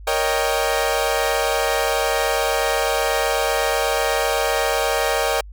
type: chord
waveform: sawtooth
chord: Eb dominant seventh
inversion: second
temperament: equal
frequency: 466.2 / 554.4 / 622.3 / 784 Hz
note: Bb4 / Db5 / Eb5 / G5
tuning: 0 / 0 / 0 / 0 cents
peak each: -20 dBFS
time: 0.07-5.41 s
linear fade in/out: 5 ms
effects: added 50 Hz sine -35 dBFS peak until 5.52 s